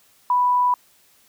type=tone; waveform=sine; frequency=987.8 Hz; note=B5; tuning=in tune; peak=-15 dBFS; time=0.3-0.74 s; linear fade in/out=2 ms; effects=white hiss -57 dBFS RMS until 1.28 s